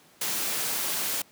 white noise, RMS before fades -29 dBFS, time 0.21-1.22 s, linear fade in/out 5 ms, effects pink hiss -57 dBFS RMS until 1.31 s + high-pass 150 Hz 12 dB/octave

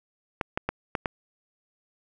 clicks, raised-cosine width 0.5 ms, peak -11 dBFS, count 5, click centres 0.412 / 0.575 / 0.69 / 0.952 / 1.058 s, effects none

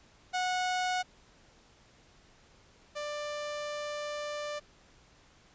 sawtooth tone pair in turn, 733 / 591.7 Hz, F#5 / D5, -16 / +13 cents, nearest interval major third, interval 371 cents, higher first, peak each -25 / -31 dBFS, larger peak first, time 0.33-1.03 / 2.95-4.6 s, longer second, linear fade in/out 20 ms, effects pink hiss -61 dBFS RMS until 5.54 s + resampled to 16000 Hz

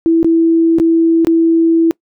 sine tone with dropouts, 329.6 Hz, E4, in tune, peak -7 dBFS, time 0.06-1.91 s, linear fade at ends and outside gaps 0 ms, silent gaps 0.23-0.245 / 0.785-0.799 / 1.248-1.27 s, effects noise-tail reverb RT60 0.1 s tail -25 dB re dry

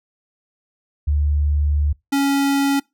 sine / square tone pair in turn, 73.42 / 278.4 Hz, D2 / C#4, 0 / +8 cents, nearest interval octave + major seventh, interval 2308 cents, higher second, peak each -15 / -16 dBFS, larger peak first, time 1.07-1.93 / 2.12-2.8 s, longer first, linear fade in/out 10 ms, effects noise-tail reverb RT60 0.2 s tail -24 dB re dry

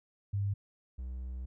sine / triangle tone pair in turn, 100.2 / 63.12 Hz, G2 / B1, +38 / +38 cents, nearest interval minor sixth, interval 800 cents, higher first, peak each -29 / -35 dBFS, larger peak first, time 0.33-0.54 / 0.98-1.46 s, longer second, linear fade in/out 10 ms, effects none

